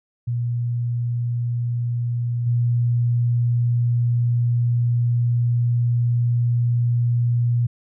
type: tone with level steps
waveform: sine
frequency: 119.8 Hz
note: A#2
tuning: 48 cents sharp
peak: -20 / -16 dBFS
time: 0.27-7.67 s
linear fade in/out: 10 ms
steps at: 2.46 s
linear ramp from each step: 10 ms
effects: none